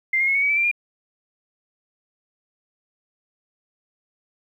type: tone with pitch steps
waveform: sine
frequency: 2093 / 2136 / 2179 / 2224 / 2269 / 2316 / 2363 / 2411 Hz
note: C7 / C7 / C#7 / C#7 / C#7 / D7 / D7 / D7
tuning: 0 / +35 / -30 / +5 / +40 / -25 / +10 / +45 cents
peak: -17 dBFS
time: 0.13-0.714 s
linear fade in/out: 5 ms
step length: 73 ms
effects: 9-bit